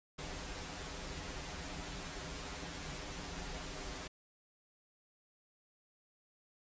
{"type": "noise with comb filter", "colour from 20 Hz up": "pink", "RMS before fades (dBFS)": -44, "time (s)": [0.18, 4.08], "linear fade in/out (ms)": 10, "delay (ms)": 8.9, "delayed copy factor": -0.9, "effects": ["resampled to 16000 Hz"]}